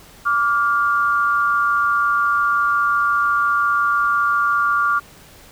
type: tone pair together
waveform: sine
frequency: 1162 / 1407.7 Hz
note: D6 / F6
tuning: -19 / +13 cents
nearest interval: minor third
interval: 332 cents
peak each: -17 / -18 dBFS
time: 0.25-5 s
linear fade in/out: 20 ms
effects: pink hiss -45 dBFS RMS until 5.51 s